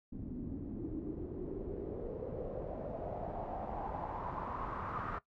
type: noise with low-pass filter sweep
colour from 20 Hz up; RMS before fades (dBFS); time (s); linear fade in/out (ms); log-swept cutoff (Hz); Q
pink; -41; 0.12-5.19; 10; 240 to 1300; 4.4
effects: noise-tail reverb RT60 0.1 s tail -17 dB re dry